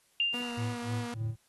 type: tone with exponential decay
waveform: sine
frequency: 2794 Hz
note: F7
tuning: in tune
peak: -23 dBFS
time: 0.2-0.85 s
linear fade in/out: 1 ms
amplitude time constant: 140 ms
type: tone with vibrato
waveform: sawtooth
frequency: 241.1 Hz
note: B3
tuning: 41 cents flat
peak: -32 dBFS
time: 0.34-1.14 s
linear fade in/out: 2 ms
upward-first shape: sine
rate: 3.7 Hz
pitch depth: 22 cents each way
type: tone with tremolo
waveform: triangle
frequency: 111.3 Hz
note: A2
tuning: 20 cents sharp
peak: -28 dBFS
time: 0.57-1.36 s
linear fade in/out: 10 ms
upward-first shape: sine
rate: 3.3 Hz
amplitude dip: 100%
effects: white hiss -68 dBFS RMS until 1.48 s + AAC 32 kbps